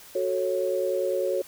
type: chord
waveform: sine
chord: F# minor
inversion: none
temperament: equal with one note detuned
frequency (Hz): 370 / 440 / 550.2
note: F#4 / A4 / C#5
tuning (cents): 0 / 0 / -13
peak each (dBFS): -28 / -30 / -26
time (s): 0.15-1.42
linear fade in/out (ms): 5
effects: white hiss -48 dBFS RMS until 1.47 s